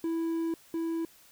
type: tone pair in turn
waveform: triangle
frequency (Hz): 329.6 / 329.6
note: E4 / E4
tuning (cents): 0 / 0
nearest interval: unison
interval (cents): 0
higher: neither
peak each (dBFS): -26 / -27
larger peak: first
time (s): 0.04-0.54 / 0.74-1.05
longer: first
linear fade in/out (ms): 2
effects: white hiss -58 dBFS RMS until 1.31 s